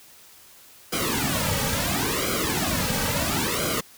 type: noise with flanger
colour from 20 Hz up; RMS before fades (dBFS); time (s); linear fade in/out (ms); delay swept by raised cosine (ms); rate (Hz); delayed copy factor
pink; -25; 0.92-3.81; 10; 1.1 to 2.9; 0.73; -1
effects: white hiss -50 dBFS RMS until 3.97 s